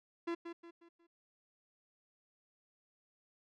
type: tone with echo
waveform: 45% pulse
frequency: 339.1 Hz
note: E4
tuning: 49 cents sharp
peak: -35 dBFS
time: 0.27-0.35 s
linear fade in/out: 10 ms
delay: 180 ms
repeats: 4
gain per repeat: -8 dB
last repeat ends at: 1.07 s
effects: low-pass 3000 Hz 12 dB/octave